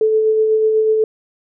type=tone with tremolo; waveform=sine; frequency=436.5 Hz; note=A4; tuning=14 cents flat; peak=-10 dBFS; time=0.01-1.04 s; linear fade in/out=2 ms; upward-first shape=sine; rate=8.1 Hz; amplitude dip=30%; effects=none